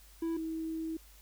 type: tone pair in turn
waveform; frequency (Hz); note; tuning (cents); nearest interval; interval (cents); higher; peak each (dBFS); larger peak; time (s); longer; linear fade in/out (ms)
triangle / sine; 329.6 / 322.1; E4 / E4; 0 / -40; unison; 40; first; -29 / -34; first; 0.22-0.37 / 0.37-0.97; second; 5
effects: added 50 Hz sine -56 dBFS peak until 1.21 s + white hiss -60 dBFS RMS until 1.21 s